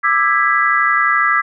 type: chord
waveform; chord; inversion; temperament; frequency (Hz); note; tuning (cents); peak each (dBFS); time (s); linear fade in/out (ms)
sine; E dominant seventh; third; just; 1186.7 / 1318.5 / 1648.1 / 1977.8; D6 / E6 / G#6 / B6; +18 / 0 / -14 / +2; -17; 0.03-1.42; 20
effects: none